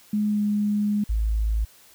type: tone with pitch glide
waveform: sine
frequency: 209.9 to 207.5 Hz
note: G#3 to G#3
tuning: +19 to -1 cents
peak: -20 dBFS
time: 0.13-1.04 s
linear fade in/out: 5 ms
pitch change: -20 cents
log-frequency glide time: 0.3-0.41 s
type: tone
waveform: sine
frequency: 54.3 Hz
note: A1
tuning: 22 cents flat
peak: -20 dBFS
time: 1.09-1.65 s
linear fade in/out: 10 ms
effects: white hiss -53 dBFS RMS until 1.94 s